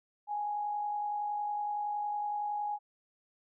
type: tone with amplitude modulation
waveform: sine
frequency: 830.6 Hz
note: G#5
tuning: in tune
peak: -30 dBFS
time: 0.27-2.79 s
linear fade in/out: 50 ms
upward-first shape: sine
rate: 50.8 Hz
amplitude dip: 35%
effects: none